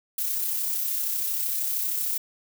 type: noise with amplitude modulation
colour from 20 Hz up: violet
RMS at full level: -26 dBFS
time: 0.18-2.18 s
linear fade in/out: 5 ms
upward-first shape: sine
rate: 32.9 Hz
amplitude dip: 30%
effects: none